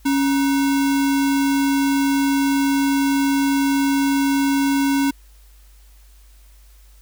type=tone with sample-and-hold; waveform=sine; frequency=276.6 Hz; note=C#4; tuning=4 cents flat; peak=-15 dBFS; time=0.05-5.11 s; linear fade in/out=10 ms; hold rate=1225 Hz; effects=added 50 Hz sine -45 dBFS peak until 7.01 s + white hiss -56 dBFS RMS until 7.01 s